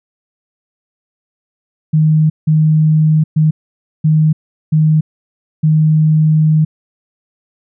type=tone bursts at uneven times; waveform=sine; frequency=155.56 Hz; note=D#3; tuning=in tune; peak=-7 dBFS; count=6; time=1.93-2.3 / 2.47-3.24 / 3.36-3.51 / 4.04-4.33 / 4.72-5.01 / 5.63-6.65 s; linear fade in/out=10 ms; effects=none